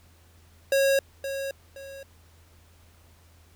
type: tone with echo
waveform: square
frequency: 547 Hz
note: C#5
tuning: 23 cents flat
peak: -20 dBFS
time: 0.72-0.99 s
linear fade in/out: 2 ms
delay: 520 ms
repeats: 2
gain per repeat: -10 dB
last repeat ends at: 2.03 s
effects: added 83 Hz sine -55 dBFS peak until 3.55 s + pink hiss -60 dBFS RMS until 3.55 s